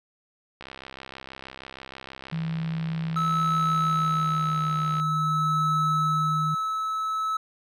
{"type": "click train", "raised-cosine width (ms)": 0.3, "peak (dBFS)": -23, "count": 292, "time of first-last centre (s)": [0.61, 4.999], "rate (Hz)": 66.3}
{"type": "tone with pitch glide", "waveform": "sine", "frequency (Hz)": [162.8, 154.46], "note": ["E3", "D#3"], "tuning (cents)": [-21, -12], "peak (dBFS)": -26, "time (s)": [2.32, 6.55], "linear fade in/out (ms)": 10, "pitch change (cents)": -91, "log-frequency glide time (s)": [3.24, 4.7]}
{"type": "tone with tremolo", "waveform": "triangle", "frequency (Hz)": 1300, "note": "E6", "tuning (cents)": -24, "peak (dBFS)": -20, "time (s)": [3.16, 7.37], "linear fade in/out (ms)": 5, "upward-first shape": "sine", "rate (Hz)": 0.47, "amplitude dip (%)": 35}
{"effects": []}